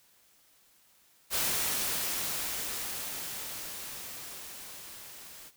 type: noise with level ramp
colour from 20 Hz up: white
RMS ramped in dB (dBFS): -29 to -49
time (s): 1.3-5.52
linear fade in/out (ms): 50
effects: white hiss -64 dBFS RMS until 5.56 s